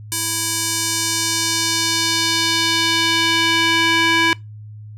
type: tone with band-pass filter sweep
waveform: square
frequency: 330 Hz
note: E4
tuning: 2 cents sharp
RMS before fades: -18 dBFS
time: 0.12-4.33 s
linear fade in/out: 0 ms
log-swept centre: 9200 to 2300 Hz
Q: 1.3
effects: noise-tail reverb RT60 0.2 s tail -23 dB re dry + added 106 Hz sine -33 dBFS peak until 4.97 s